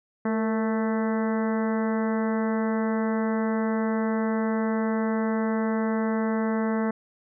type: harmonic tone with a mistuned harmonic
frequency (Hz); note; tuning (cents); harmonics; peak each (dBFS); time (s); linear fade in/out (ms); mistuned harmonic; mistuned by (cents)
220; A3; 0; 1 / 2 / 3 / 4 / 5 / 6 / 7 / 8 / 9; -24 / -30 / -34 / -36 / -38 / -40 / -41 / -42 / -43; 0.25-6.91; 5; 2; +48
effects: none